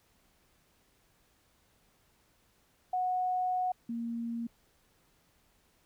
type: tone pair in turn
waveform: sine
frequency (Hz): 734 / 232.8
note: F#5 / A#3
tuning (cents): -14 / -2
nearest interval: octave + minor sixth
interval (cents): 1988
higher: first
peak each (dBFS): -28 / -33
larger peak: first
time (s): 2.93-3.72 / 3.89-4.47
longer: first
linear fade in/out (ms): 5
effects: pink hiss -69 dBFS RMS until 5.85 s

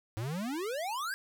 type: exponential sweep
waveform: square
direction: up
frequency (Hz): 103.2 to 1661.2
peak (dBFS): -34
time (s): 0.17-1.14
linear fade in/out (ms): 0
effects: none

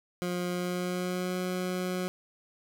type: tone with pitch glide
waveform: 20% pulse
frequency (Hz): 178 to 182.37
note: F3 to F#3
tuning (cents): +33 to -25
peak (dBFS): -25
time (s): 0.22-2.08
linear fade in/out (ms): 0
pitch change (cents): +42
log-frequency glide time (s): 0.49-1.37
effects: none

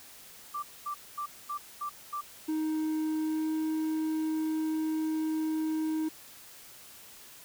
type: tone bursts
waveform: sine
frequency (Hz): 1175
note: D6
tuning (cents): +1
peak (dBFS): -32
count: 6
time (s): 0.54-2.212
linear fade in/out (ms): 10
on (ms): 87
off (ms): 230
type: tone with pitch glide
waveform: triangle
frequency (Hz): 312.5 to 314.5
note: D#4 to D#4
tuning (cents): +8 to +19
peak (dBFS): -26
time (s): 2.48-6.09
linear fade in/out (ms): 10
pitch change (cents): +11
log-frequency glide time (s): 3.19-3.53
effects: white hiss -51 dBFS RMS until 7.44 s

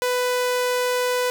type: tone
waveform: sawtooth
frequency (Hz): 497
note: B4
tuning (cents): +11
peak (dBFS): -16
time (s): 0.02-1.3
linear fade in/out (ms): 0
effects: 8-bit

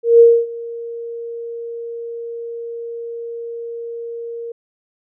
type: tone with ADSR envelope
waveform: sine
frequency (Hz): 466.2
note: A#4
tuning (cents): 0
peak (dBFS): -3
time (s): 0.03-4.52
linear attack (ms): 170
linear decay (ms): 260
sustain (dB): -22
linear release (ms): 5
effects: none

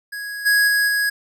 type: tone with level steps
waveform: square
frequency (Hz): 1661.2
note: G#6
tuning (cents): 0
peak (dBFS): -28 / -14 / -16 / -18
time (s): 0.12-1.1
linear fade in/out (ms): 10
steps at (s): 0.45 / 0.67 / 0.87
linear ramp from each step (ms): 20
effects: none

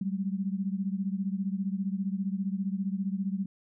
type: beating tone pair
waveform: sine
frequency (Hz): 190 / 205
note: F#3 / G#3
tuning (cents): +46 / -22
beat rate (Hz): 15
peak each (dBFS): -30 / -33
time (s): 0.01-3.46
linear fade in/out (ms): 5
effects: none

